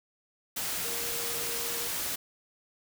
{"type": "tone in noise", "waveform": "sine", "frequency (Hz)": 470, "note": "A#4", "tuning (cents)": 14, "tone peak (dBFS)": -42, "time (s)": [0.84, 1.88], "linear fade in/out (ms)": 10, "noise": "white", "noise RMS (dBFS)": -33, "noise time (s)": [0.56, 2.16], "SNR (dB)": -12, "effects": []}